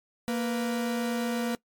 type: tone pair together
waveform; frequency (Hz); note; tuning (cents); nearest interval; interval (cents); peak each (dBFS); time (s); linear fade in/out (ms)
45% pulse; 232.8 / 493.9; A#3 / B4; -2 / 0; octave + minor second; 1302; -28 / -33; 0.28-1.55; 0
effects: noise-tail reverb RT60 0.1 s tail -21 dB re dry + MP3 96 kbps